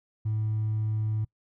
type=tone with hard clipping; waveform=triangle; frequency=108.2 Hz; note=A2; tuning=29 cents flat; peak=-25 dBFS; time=0.25-1.25 s; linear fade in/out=10 ms; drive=2 dB; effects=noise-tail reverb RT60 0.1 s tail -24 dB re dry